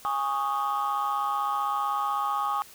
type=chord; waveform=sine; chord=Ab suspended fourth; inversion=none; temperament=equal with one note detuned; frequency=823 / 1108.7 / 1244.5 Hz; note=Ab5 / Db6 / Eb6; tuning=-16 / 0 / 0 cents; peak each=-28 dBFS; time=0.05-2.62 s; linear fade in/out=0 ms; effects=tanh soft clip ceiling -20 dBFS + white hiss -50 dBFS RMS until 2.74 s